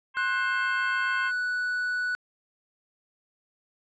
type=harmonic tone; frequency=529 Hz; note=C5; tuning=19 cents sharp; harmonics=2 / 3 / 4 / 5 / 6; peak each=-31 / -35 / -37 / -39 / -41 dBFS; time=0.14-1.32 s; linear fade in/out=50 ms
type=tone; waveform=triangle; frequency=1480 Hz; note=F#6; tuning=in tune; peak=-24 dBFS; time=0.17-2.15 s; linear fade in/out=0 ms
effects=resampled to 16000 Hz